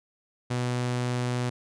sawtooth tone, 123.47 Hz, B2, in tune, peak -22 dBFS, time 0.5-1.5 s, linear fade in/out 10 ms, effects resampled to 22050 Hz

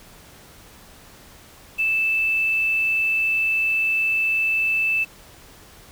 sine tone with quantisation, 2637 Hz, E7, in tune, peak -18 dBFS, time 1.78-5.05 s, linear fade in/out 20 ms, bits 7, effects pink hiss -47 dBFS RMS until 5.91 s

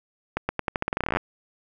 accelerating click train, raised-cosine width 0.5 ms, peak -9 dBFS, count 19, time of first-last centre 0.37-1.17 s, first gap 120 ms, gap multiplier 0.86, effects none

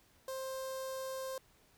sawtooth tone with notch filter, 527 Hz, C5, 12 cents sharp, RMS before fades -41 dBFS, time 0.28-1.38 s, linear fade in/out 2 ms, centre 2300 Hz, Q 0.76, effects pink hiss -67 dBFS RMS until 1.77 s

